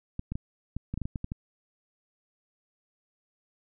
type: clicks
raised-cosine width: 5 ms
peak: -20 dBFS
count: 11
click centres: 0.194 / 0.32 / 0.355 / 0.766 / 0.94 / 0.976 / 1.017 / 1.055 / 1.158 / 1.244 / 1.319 s
effects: none